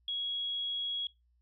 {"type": "tone", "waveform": "sine", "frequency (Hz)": 3322, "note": "G#7", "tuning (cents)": 0, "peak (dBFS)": -32, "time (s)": [0.08, 1.07], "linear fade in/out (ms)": 2, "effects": ["noise-tail reverb RT60 0.2 s tail -20 dB re dry", "added 60 Hz sine -67 dBFS peak until 1.41 s"]}